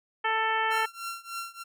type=harmonic tone; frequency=442.6 Hz; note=A4; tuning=10 cents sharp; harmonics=1 / 2 / 3 / 4 / 5 / 6 / 7; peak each=-36 / -28 / -31 / -30 / -35 / -38 / -38 dBFS; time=0.24-0.86 s; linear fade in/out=10 ms
type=tone with tremolo; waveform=sawtooth; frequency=1366 Hz; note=F6; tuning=39 cents flat; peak=-28 dBFS; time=0.7-1.64 s; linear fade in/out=20 ms; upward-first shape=triangle; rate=3.3 Hz; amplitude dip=95%
effects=none